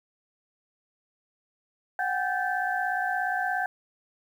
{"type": "tone cluster", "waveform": "sine", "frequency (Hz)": [737, 794, 1558, 1741], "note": ["F#5", "G5", "G6", "A6"], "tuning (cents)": [-7, 22, -11, -19], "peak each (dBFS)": [-29, -33, -29, -36], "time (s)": [1.99, 3.66], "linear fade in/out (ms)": 2, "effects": ["9-bit"]}